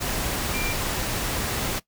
sine tone in noise, 2370 Hz, D7, 15 cents sharp, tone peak -29 dBFS, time 0.53-0.74 s, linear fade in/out 20 ms, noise pink, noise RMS -27 dBFS, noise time 0-1.8 s, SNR -5 dB, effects noise-tail reverb RT60 0.1 s tail -19 dB re dry

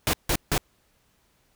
pink noise bursts, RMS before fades -23 dBFS, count 3, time 0.07-0.579 s, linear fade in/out 0 ms, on 63 ms, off 160 ms, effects pink hiss -66 dBFS RMS until 1.55 s

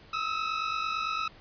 sawtooth tone pair together, 1269.6 / 1318.5 Hz, D#6 / E6, +35 / 0 cents, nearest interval minor second, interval 65 cents, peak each -28 / -28 dBFS, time 0.13-1.28 s, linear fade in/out 5 ms, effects pink hiss -54 dBFS RMS until 1.4 s + resampled to 11025 Hz

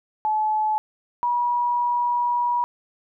sine tone pair in turn, 860 / 965.3 Hz, A5 / B5, -40 / -40 cents, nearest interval major second, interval 200 cents, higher second, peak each -19 dBFS, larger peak neither, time 0.25-0.78 / 1.23-2.64 s, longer second, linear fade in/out 0 ms, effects none

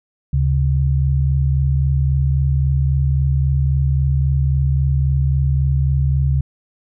sine tone pair together, 72.69 / 136.4 Hz, D2 / C#3, -17 / -28 cents, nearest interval major seventh, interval 1089 cents, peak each -16 dBFS, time 0.33-6.41 s, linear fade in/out 5 ms, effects none

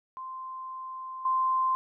sine tone with level steps, 1042 Hz, C6, 7 cents flat, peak -36 / -23 dBFS, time 0.17-1.75 s, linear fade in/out 0 ms, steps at 1.25 s, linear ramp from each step 5 ms, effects none

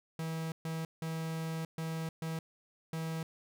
45% pulse tone bursts at uneven times, 161.7 Hz, E3, 33 cents flat, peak -35 dBFS, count 6, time 0.19-0.52 / 0.65-0.85 / 1.02-1.65 / 1.78-2.09 / 2.22-2.39 / 2.93-3.23 s, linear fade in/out 2 ms, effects none

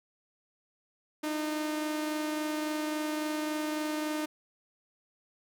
sawtooth tone pair together, 305.1 / 328.7 Hz, D#4 / E4, -34 / -5 cents, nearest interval minor second, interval 129 cents, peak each -27 / -39 dBFS, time 1.23-4.26 s, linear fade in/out 10 ms, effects none

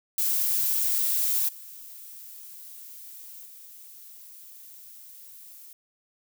violet noise with level steps, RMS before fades -25 / -44 / -47 dBFS, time 0.18-5.73 s, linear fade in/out 2 ms, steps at 1.48 / 3.45 s, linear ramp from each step 10 ms, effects none

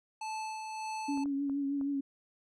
square tone with tremolo, 873 Hz, A5, 14 cents flat, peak -36 dBFS, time 0.21-1.24 s, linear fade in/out 5 ms, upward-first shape sine, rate 1.7 Hz, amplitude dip 35%
sine tone with vibrato, 279.7 Hz, C#4, 16 cents sharp, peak -30 dBFS, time 1.08-2.01 s, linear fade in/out 10 ms, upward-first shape triangle, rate 6.4 Hz, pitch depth 39 cents each way
clicks, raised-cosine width 1 ms, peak -36 dBFS, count 4, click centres 1.175 / 1.258 / 1.497 / 1.812 s
effects resampled to 22050 Hz

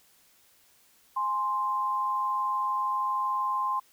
sine tone pair together, 833.6 / 1046.5 Hz, G#5 / C6, +6 / 0 cents, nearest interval major third, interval 394 cents, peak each -34 / -26 dBFS, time 1.16-3.8 s, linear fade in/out 10 ms, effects white hiss -62 dBFS RMS until 3.92 s

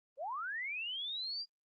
sine linear sweep, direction up, 493.9 to 4853 Hz, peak -37 dBFS, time 0.17-1.46 s, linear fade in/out 50 ms, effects noise-tail reverb RT60 0.1 s tail -25 dB re dry + Opus 24 kbps

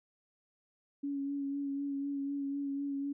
sine tone with vibrato, 280 Hz, C#4, 18 cents sharp, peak -33 dBFS, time 1.03-3.13 s, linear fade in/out 10 ms, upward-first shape sine, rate 4 Hz, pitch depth 21 cents each way, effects none

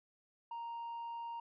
sine tone, 932.3 Hz, A#5, in tune, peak -38 dBFS, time 0.51-1.4 s, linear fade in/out 5 ms, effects tanh soft clip ceiling -40 dBFS

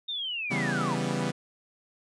sine linear sweep, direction down, 3707 to 870 Hz, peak -30 dBFS, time 0.08-0.95 s, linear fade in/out 10 ms
sawtooth chord, C# half-diminished seventh, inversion none, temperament equal, 138.59 / 164.81 / 196 / 246.9 Hz, C#3 / E3 / G3 / B3, 0 / 0 / 0 / 0 cents, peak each -29 dBFS, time 0.5-1.32 s, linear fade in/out 20 ms
effects resampled to 22050 Hz

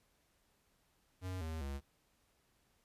square tone with pitch steps, 92.5 / 80.06 / 69.3 Hz, F#2 / D#2 / C#2, 0 / +50 / 0 cents, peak -40 dBFS, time 1.21-1.81 s, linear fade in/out 50 ms, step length 200 ms, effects pink hiss -75 dBFS RMS until 2.84 s + resampled to 32000 Hz

